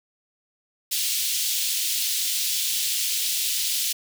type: high-pass noise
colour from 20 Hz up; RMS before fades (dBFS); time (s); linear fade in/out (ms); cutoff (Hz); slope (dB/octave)
pink; -25; 0.91-3.93; 10; 3100; 24
effects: none